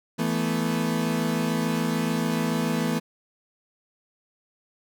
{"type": "chord", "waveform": "35% pulse", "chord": "E suspended fourth", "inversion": "none", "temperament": "equal", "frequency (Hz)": [164.81, 220, 246.9], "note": ["E3", "A3", "B3"], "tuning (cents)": [0, 0, 0], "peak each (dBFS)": -26, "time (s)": [0.18, 3], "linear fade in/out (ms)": 20, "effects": []}